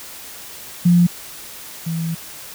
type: tone pair in turn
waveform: sine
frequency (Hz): 174.7 / 164.76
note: F3 / E3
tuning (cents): +1 / -1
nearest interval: minor second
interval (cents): 102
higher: first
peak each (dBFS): -9 / -20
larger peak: first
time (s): 0.85-1.07 / 1.86-2.15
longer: second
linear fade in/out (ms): 10
effects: white hiss -36 dBFS RMS until 2.54 s